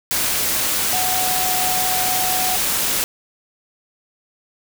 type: tone in noise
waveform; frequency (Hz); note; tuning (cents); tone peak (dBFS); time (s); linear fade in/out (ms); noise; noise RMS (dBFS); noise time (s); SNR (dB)
sine; 740; F#5; 0; -23; 0.93-2.56; 0; white; -20; 0.11-3.04; -6
effects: none